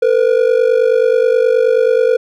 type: ring-modulated tone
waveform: triangle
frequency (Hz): 480.2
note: B4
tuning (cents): -49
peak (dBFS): -4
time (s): 0.02-2.17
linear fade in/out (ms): 5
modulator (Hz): 24.7
effects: none